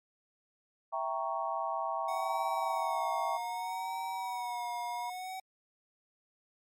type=chord; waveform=sine; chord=E diminished seventh; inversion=none; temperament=equal; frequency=659.3 / 784 / 932.3 / 1108.7 Hz; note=E5 / G5 / Bb5 / Db6; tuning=0 / 0 / 0 / 0 cents; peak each=-37 dBFS; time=0.92-3.38 s; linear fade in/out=20 ms
type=tone with vibrato; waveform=square; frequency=739 Hz; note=F#5; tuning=2 cents flat; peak=-39 dBFS; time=2.08-5.4 s; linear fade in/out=5 ms; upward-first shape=sine; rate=0.64 Hz; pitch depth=65 cents each way
type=tone with pitch glide; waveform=sine; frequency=932.3 to 960.2 Hz; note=A#5 to B5; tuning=0 to -49 cents; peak=-36 dBFS; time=2.29-5.1 s; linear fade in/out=5 ms; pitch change=+51 cents; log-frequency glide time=4.03-4.3 s
effects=MP3 96 kbps